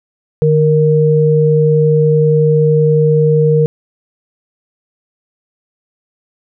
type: tone pair together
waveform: sine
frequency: 151.76 / 466.2 Hz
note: D#3 / A#4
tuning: -43 / 0 cents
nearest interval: octave + perfect fifth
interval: 1943 cents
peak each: -10 dBFS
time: 0.42-3.66 s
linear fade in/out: 0 ms
effects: none